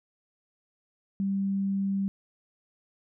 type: tone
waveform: sine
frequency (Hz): 196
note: G3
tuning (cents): 0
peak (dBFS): -25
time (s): 1.2-2.08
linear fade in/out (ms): 0
effects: none